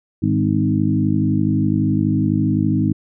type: harmonic tone with a mistuned harmonic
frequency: 51.91 Hz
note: G#1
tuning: in tune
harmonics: 2 / 3 / 4 / 5 / 6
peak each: -21 / -21 / -21 / -21 / -21 dBFS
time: 0.22-2.93 s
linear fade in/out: 10 ms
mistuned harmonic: 4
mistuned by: -28 cents
effects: none